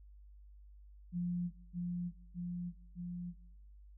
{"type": "tone with echo", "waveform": "sine", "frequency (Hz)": 175.9, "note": "F3", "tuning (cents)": 13, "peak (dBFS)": -33, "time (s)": [1.12, 1.51], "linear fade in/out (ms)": 50, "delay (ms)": 610, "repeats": 3, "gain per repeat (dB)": -2, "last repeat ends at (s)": 3.34, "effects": ["noise-tail reverb RT60 0.7 s tail -18 dB re dry", "added 50 Hz sine -54 dBFS peak until 3.97 s"]}